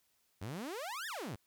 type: exponential two-way sweep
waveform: sawtooth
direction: up then down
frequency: 87.5 to 1883 to 87.5 Hz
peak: -36 dBFS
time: 0.41-1.36 s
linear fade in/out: 10 ms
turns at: 1.07 s
effects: white hiss -75 dBFS RMS until 1.46 s